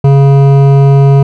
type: tone with hard clipping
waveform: triangle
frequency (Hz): 138.59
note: C#3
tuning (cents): 0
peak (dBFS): -4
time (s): 0.04-1.23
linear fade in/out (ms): 5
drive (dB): 16
effects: none